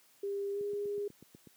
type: tone with pitch glide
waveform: sine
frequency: 399.8 to 408.4 Hz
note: G4 to G#4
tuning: +34 to -29 cents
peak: -33 dBFS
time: 0.23-1.08 s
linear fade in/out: 5 ms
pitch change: +37 cents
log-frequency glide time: 0.53-0.6 s
type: click train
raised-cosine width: 3 ms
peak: -37 dBFS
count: 8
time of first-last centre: 0.61-1.472 s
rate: 8.12 Hz
effects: white hiss -65 dBFS RMS until 1.56 s + high-pass 150 Hz 12 dB/octave